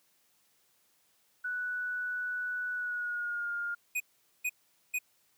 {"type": "tone with pitch glide", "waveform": "sine", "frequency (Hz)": [1480, 1412.3], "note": ["F#6", "F6"], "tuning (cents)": [0, 19], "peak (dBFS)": -32, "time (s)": [1.44, 3.75], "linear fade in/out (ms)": 10, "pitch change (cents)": -81, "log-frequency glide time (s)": [2.73, 3.51]}
{"type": "tone bursts", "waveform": "square", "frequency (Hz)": 2489, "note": "D#7", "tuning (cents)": 0, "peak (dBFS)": -30, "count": 3, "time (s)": [3.95, 4.989], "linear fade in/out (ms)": 10, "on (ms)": 53, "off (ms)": 440}
{"effects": ["white hiss -70 dBFS RMS until 5.37 s", "high-pass 80 Hz 12 dB/octave"]}